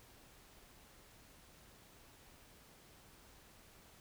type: silence
effects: pink hiss -62 dBFS RMS until 4 s